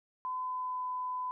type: tone with pitch glide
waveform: sine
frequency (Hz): 1015 to 1005.7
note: B5 to B5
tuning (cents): +47 to +31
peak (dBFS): -33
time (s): 0.25-1.31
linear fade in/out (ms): 0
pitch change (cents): -16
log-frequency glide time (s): 0.39-0.86
effects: none